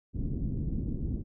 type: low-pass noise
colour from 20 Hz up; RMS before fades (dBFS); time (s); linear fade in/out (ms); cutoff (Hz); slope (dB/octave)
pink; -32; 0.13-1.24; 50; 290; 24
effects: none